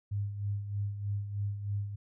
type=tone with tremolo; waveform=sine; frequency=101.6 Hz; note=G#2; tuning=38 cents flat; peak=-29 dBFS; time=0.11-1.96 s; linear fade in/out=10 ms; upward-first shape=sine; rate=3.2 Hz; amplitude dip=60%; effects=none